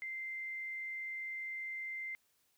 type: tone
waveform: sine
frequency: 2085 Hz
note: C7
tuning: 7 cents flat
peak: -39 dBFS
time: 0.02-2.15 s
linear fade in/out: 0 ms
effects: white hiss -75 dBFS RMS until 2.57 s